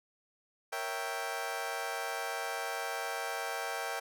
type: chord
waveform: 20% pulse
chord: A# diminished seventh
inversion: none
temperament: equal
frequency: 466.2 / 554.4 / 659.3 / 784 Hz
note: A#4 / C#5 / E5 / G5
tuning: 0 / 0 / 0 / 0 cents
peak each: -37 / -38 / -36 / -33 dBFS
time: 0.72-4 s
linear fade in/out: 10 ms
effects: none